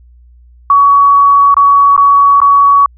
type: tone with dropouts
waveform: sine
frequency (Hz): 1127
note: C#6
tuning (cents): +28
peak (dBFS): -3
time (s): 0.7-2.86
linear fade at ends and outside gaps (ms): 2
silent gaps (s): 1.543-1.567 / 1.965-1.977 / 2.403-2.416
effects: added 60 Hz sine -38 dBFS peak until 2.97 s